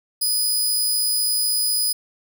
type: tone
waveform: 15% pulse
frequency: 4978 Hz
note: D#8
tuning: in tune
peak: -12 dBFS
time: 0.21-1.93 s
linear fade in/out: 10 ms
effects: none